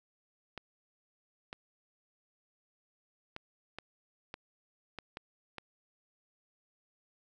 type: clicks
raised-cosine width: 0.3 ms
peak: -25 dBFS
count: 8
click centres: 0.577 / 1.529 / 3.364 / 3.786 / 4.341 / 4.987 / 5.171 / 5.583 s
effects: none